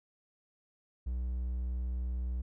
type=tone; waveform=triangle; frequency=61.74 Hz; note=B1; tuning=in tune; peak=-30 dBFS; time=1.06-2.42 s; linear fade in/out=10 ms; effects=none